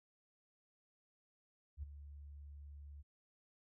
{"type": "tone with ADSR envelope", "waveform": "sine", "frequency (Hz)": 72, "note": "D2", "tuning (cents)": -34, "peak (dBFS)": -39, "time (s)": [1.77, 3.03], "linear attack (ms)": 59, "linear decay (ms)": 12, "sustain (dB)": -11, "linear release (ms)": 25, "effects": []}